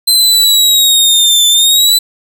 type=linear two-way sweep; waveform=sawtooth; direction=down then up; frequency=4096 to 3520 to 4008 Hz; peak=-3 dBFS; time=0.07-1.99 s; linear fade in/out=10 ms; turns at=1.47 s; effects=none